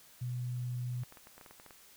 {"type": "tone", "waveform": "sine", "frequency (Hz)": 123.47, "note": "B2", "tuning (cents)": 0, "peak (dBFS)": -34, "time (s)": [0.21, 1.04], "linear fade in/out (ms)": 10}
{"type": "clicks", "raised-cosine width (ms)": 0.5, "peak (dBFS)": -37, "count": 11, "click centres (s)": [1.035, 1.124, 1.172, 1.271, 1.38, 1.412, 1.462, 1.51, 1.599, 1.663, 1.708]}
{"effects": ["white hiss -59 dBFS RMS until 1.96 s"]}